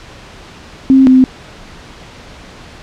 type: tone pair in turn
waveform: sine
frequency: 265.8 / 258.8 Hz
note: C4 / C4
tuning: +27 / -19 cents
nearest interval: unison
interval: 46 cents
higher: first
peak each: -3 dBFS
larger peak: neither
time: 0.9-1.07 / 1.07-1.24 s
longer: neither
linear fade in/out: 0 ms
effects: pink hiss -35 dBFS RMS until 2.82 s + low-pass 5000 Hz 12 dB/octave